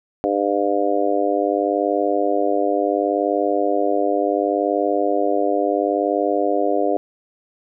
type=harmonic tone; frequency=100.7 Hz; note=G2; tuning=47 cents sharp; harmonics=3 / 4 / 5 / 6 / 7; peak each=-23 / -23 / -23 / -23 / -23 dBFS; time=0.24-6.97 s; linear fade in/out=0 ms; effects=none